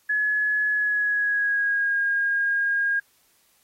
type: tone with pitch glide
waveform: sine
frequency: 1698 to 1625.1 Hz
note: G#6 to G#6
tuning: +38 to -38 cents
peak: -20 dBFS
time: 0.09-3 s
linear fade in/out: 10 ms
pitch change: -76 cents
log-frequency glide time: 0.7-1.99 s
effects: white hiss -63 dBFS RMS until 3.63 s + AAC 48 kbps